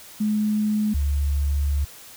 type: tone pair in turn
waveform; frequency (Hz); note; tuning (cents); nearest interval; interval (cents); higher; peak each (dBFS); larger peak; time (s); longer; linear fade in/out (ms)
sine; 212.1 / 71.25; G#3 / C#2; +37 / +48; octave + perfect fifth; 1889; first; -19; neither; 0.2-0.94 / 0.94-1.85; second; 10
effects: white hiss -44 dBFS RMS until 2.16 s